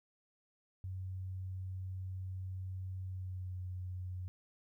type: tone with pitch glide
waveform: sine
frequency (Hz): 93.5 to 91.47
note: F#2 to F#2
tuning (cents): +19 to -19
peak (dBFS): -39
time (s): 0.84-4.28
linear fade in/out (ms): 0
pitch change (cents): -38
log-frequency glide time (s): 3.06-3.59
effects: 13-bit